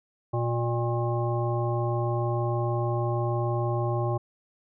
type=harmonic tone with a mistuned harmonic; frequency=119.3 Hz; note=A#2; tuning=41 cents sharp; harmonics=1 / 3 / 5 / 7 / 9; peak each=-26 / -31 / -33 / -34 / -36 dBFS; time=0.33-4.18 s; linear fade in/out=10 ms; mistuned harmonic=7; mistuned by=-59 cents; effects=none